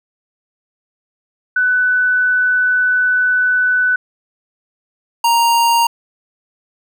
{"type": "tone pair in turn", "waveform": ["sine", "square"], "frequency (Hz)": [1496, 933.5], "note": ["F#6", "A#5"], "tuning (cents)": [19, 2], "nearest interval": "minor sixth", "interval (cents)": 817, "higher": "first", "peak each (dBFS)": [-11, -11], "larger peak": "neither", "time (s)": [[1.56, 3.96], [5.24, 5.87]], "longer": "first", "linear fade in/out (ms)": 5, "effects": []}